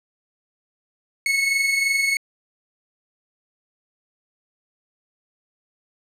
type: tone pair together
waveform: 40% pulse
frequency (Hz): 2177 / 2200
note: C#7 / C#7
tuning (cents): -32 / -14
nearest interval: unison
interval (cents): 18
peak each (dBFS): -26 / -18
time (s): 1.26-2.17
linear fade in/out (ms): 2
effects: low-pass 11000 Hz 12 dB/octave